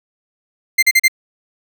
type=tone bursts; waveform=40% pulse; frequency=2088 Hz; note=C7; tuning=4 cents flat; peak=-7 dBFS; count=4; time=0.78-1.082 s; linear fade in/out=10 ms; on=47 ms; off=38 ms; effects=none